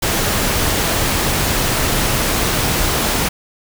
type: noise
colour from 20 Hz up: pink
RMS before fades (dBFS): -17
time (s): 0.02-3.29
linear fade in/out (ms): 10
effects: none